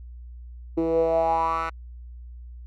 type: tone with band-pass filter sweep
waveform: 10% pulse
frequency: 163.6 Hz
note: E3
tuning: 13 cents flat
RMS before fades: -23 dBFS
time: 0.77-1.7 s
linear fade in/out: 10 ms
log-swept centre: 350 to 1500 Hz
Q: 6
effects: added 60 Hz sine -38 dBFS peak until 2.66 s